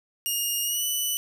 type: tone with pitch glide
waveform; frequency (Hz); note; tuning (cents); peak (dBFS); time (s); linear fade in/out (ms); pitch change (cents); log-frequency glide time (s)
10% pulse; 2842 to 2976; F7 to F#7; +30 to +9; -17; 0.26-1.17; 0; +79; 0.63-0.84
effects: none